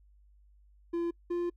triangle tone pair in turn, 340.9 / 348.3 Hz, F4 / F4, -42 / -5 cents, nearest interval unison, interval 37 cents, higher second, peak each -27 dBFS, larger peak neither, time 0.93-1.11 / 1.3-1.5 s, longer second, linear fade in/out 10 ms, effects noise-tail reverb RT60 0.1 s tail -26 dB re dry + added 50 Hz sine -58 dBFS peak until 1.56 s

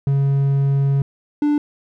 triangle tone pair in turn, 138.59 / 294.7 Hz, C#3 / D4, 0 / +6 cents, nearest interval octave + minor second, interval 1306 cents, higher second, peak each -12 / -12 dBFS, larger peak neither, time 0.07-1.02 / 1.42-1.58 s, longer first, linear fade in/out 2 ms, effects none

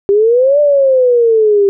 sine exponential two-way sweep, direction up then down, 392 to 594 to 392 Hz, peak -6 dBFS, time 0.09-1.69 s, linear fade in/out 0 ms, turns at 0.6 s, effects none

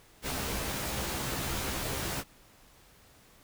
pink noise with comb filter, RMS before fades -34 dBFS, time 0.22-2.24 s, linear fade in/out 50 ms, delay 15 ms, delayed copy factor +0.8, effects pink hiss -59 dBFS RMS until 3.43 s

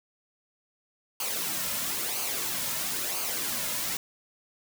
white noise with flanger, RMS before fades -31 dBFS, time 1.2-3.97 s, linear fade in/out 2 ms, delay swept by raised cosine 0.54 to 2.64 ms, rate 1 Hz, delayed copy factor -0.55, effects none

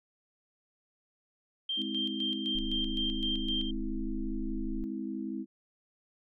sine tone with tremolo, 3165 Hz, G7, 16 cents sharp, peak -30 dBFS, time 1.69-3.71 s, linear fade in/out 5 ms, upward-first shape square, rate 3.9 Hz, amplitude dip 60%
sine chord, Ab augmented, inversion none, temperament just, 207.7 / 259.6 / 324.5 Hz, Ab3 / C4 / E4, 0 / -13 / -27 cents, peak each -38 dBFS, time 1.76-5.46 s, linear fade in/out 50 ms
sine tone, 25.96 Hz, G#0, in tune, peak -34 dBFS, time 2.55-4.84 s, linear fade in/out 0 ms
effects none

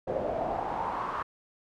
brown noise with band-pass filter sweep, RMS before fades -32 dBFS, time 0.07-1.23 s, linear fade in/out 10 ms, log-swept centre 540 to 1200 Hz, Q 4.6, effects none

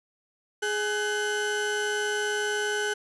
35% pulse tone pair together, 418 / 1510.4 Hz, G#4 / F#6, +11 / +35 cents, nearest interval octave + minor seventh, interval 2224 cents, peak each -27 dBFS, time 0.62-2.94 s, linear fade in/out 10 ms, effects resampled to 24000 Hz

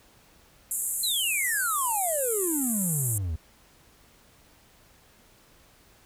pink band-pass noise, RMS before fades -30 dBFS, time 0.71-3.18 s, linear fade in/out 2 ms, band 7200 to 13000 Hz, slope 96 dB/octave
triangle exponential sweep, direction down, 4190 to 75 Hz, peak -25 dBFS, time 1.03-3.36 s, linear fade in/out 5 ms
effects pink hiss -58 dBFS RMS until 6.05 s

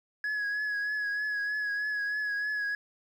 sine tone with vibrato, 1680 Hz, G#6, 19 cents sharp, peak -26 dBFS, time 0.24-2.75 s, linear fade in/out 2 ms, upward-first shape triangle, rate 3.2 Hz, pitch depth 35 cents each way, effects tanh soft clip ceiling -28 dBFS + 10-bit

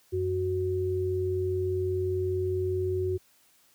sine tone pair together, 92.5 / 370 Hz, F#2 / F#4, 0 / 0 cents, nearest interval 2 octaves, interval 2400 cents, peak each -30 / -27 dBFS, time 0.12-3.18 s, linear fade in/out 20 ms, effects white hiss -63 dBFS RMS until 3.74 s + high-pass 60 Hz 12 dB/octave

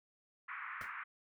pink band-pass noise, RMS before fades -45 dBFS, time 0.48-1.04 s, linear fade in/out 10 ms, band 1100 to 2200 Hz, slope 48 dB/octave
pink noise with exponential decay, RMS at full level -50 dBFS, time 0.81-0.94 s, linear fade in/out 1 ms, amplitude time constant 28 ms
effects none

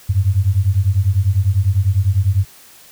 sine beating tone pair, 91.8 / 101.8 Hz, F#2 / G#2, -13 / -34 cents, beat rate 10 Hz, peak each -15 dBFS, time 0.09-2.45 s, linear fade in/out 10 ms, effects white hiss -44 dBFS RMS until 2.91 s

